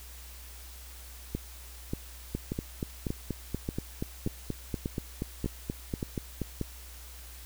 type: two click trains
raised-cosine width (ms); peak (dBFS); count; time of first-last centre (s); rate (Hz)
3; -18 / -18; 18 / 10; 2.35-6.417 / 1.35-6.613; 4.18 / 1.71
effects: added 61 Hz sine -46 dBFS peak until 7.45 s + white hiss -50 dBFS RMS until 7.45 s